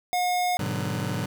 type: tone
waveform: square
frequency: 720 Hz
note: F#5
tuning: 47 cents flat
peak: -23 dBFS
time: 0.13-0.57 s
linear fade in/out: 0 ms
type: chord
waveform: sawtooth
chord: G# half-diminished seventh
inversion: none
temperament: just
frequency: 103.83 / 124.59 / 149.51 / 186.89 Hz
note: G#2 / B2 / D3 / F#3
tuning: 0 / +16 / +31 / +18 cents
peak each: -28 dBFS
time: 0.59-1.26 s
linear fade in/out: 5 ms
effects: none